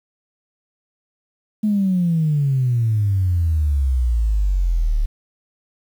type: exponential sweep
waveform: sine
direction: down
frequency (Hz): 216.3 to 35.63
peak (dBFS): -14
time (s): 1.63-5.06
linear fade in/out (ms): 10
effects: tanh soft clip ceiling -10 dBFS + 8-bit